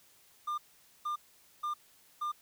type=tone bursts; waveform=triangle; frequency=1200 Hz; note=D6; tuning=37 cents sharp; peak=-30 dBFS; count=4; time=0.47-2.32 s; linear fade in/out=10 ms; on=110 ms; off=470 ms; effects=white hiss -63 dBFS RMS until 2.41 s